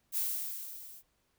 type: noise with level ramp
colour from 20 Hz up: violet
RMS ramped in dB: -30 to -52 dBFS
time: 0.12-1.03 s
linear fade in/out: 50 ms
effects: pink hiss -75 dBFS RMS until 1.38 s